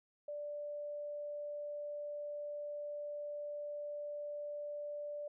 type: tone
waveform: sine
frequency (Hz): 587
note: D5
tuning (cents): -1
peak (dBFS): -40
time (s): 0.28-5.28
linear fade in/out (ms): 5
effects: none